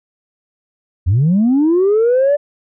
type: linear sweep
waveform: sine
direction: up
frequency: 79.3 to 591 Hz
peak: -8 dBFS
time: 1.06-2.37 s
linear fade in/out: 20 ms
effects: tanh soft clip ceiling -7 dBFS